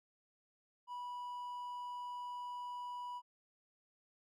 triangle tone, 980 Hz, B5, 14 cents flat, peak -40 dBFS, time 0.87-3.22 s, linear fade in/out 50 ms, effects none

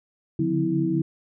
sine tone cluster, 142.5 / 147.5 / 180 / 256.2 / 325.6 Hz, C#3 / D3 / F#3 / C4 / E4, +48 / +8 / -47 / -36 / -21 cents, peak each -32 / -28 / -27 / -32 / -23 dBFS, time 0.39-1.02 s, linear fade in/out 5 ms, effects none

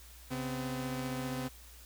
sawtooth tone pair together, 134.71 / 254.3 Hz, C#3 / C4, -49 / -49 cents, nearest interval major seventh, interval 1100 cents, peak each -35 / -33 dBFS, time 0.3-1.49 s, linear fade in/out 20 ms, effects added 60 Hz sine -53 dBFS peak until 1.85 s + white hiss -56 dBFS RMS until 1.85 s

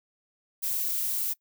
violet noise, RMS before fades -29 dBFS, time 0.62-1.34 s, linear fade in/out 20 ms, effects noise-tail reverb RT60 0.1 s tail -22 dB re dry

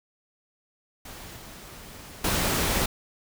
pink noise with level steps, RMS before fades -42 / -44 / -25 dBFS, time 1.05-2.86 s, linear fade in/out 5 ms, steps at 1.36 / 2.24 s, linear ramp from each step 5 ms, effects none

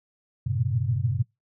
sine tone cluster, 96.3 / 115.1 / 121.7 / 135.1 Hz, G2 / A#2 / B2 / C#3, -30 / -22 / -25 / -44 cents, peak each -28 dBFS, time 0.46-1.23 s, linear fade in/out 10 ms, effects noise-tail reverb RT60 0.2 s tail -25 dB re dry

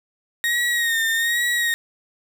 35% pulse tone with vibrato, 1864.7 Hz, A#6, in tune, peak -17 dBFS, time 0.44-1.74 s, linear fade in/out 0 ms, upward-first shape sine, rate 1.2 Hz, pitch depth 53 cents each way, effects none

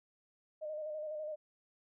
sine tone with vibrato, 613 Hz, D#5, 26 cents flat, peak -38 dBFS, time 0.61-1.36 s, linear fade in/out 20 ms, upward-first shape square, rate 12 Hz, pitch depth 31 cents each way, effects none

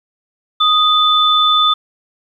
sine tone pair together, 1244.5 / 3520 Hz, D#6 / A7, 0 / 0 cents, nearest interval octave + tritone, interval 1800 cents, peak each -12 dBFS, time 0.6-1.74 s, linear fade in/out 10 ms, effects 8-bit

